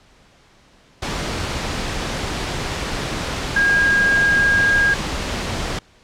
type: tone in noise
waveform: sine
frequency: 1626 Hz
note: G#6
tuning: 37 cents flat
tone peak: -13 dBFS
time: 3.56-4.94 s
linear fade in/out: 5 ms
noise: pink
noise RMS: -24 dBFS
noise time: 1.02-5.79 s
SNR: +8 dB
effects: pink hiss -52 dBFS RMS until 6.03 s + low-pass 6000 Hz 12 dB/octave

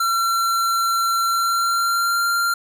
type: tone with pitch glide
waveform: square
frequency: 1360 to 1385.4 Hz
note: F6 to F6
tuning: -46 to -14 cents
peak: -18 dBFS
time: 0-2.54 s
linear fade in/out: 5 ms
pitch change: +32 cents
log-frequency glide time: 1.26-2.26 s
effects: none

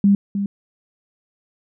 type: tone with echo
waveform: sine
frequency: 200 Hz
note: G3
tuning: 35 cents sharp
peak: -10 dBFS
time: 0.04-0.15 s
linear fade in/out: 2 ms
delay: 310 ms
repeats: 1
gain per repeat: -9 dB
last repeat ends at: 0.46 s
effects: none

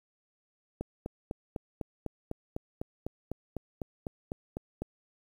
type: click train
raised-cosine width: 2 ms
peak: -21 dBFS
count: 17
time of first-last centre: 0.81-4.82 s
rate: 3.99 Hz
effects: 9-bit

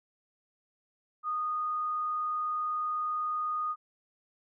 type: tone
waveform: sine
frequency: 1234 Hz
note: D#6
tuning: 15 cents flat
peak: -29 dBFS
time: 1.23-3.76 s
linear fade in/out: 50 ms
effects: none

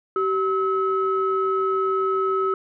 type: tone pair together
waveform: sine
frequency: 383.8 / 1291 Hz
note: G4 / E6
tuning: -37 / -37 cents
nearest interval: octave + major sixth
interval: 2100 cents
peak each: -21 / -22 dBFS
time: 0.16-2.54 s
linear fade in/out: 2 ms
effects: tanh soft clip ceiling -11 dBFS

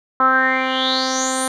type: tone with low-pass filter sweep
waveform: 10% pulse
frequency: 261 Hz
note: C4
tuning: 4 cents flat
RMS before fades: -18 dBFS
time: 0.2-1.48 s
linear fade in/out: 2 ms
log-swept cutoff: 1200 to 10000 Hz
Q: 7.9
effects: none

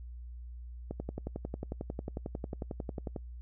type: click train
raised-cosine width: 2 ms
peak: -23 dBFS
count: 26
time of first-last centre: 0.91-3.162 s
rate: 11.1 Hz
effects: noise-tail reverb RT60 0.1 s tail -26 dB re dry + added 60 Hz sine -42 dBFS peak until 3.41 s

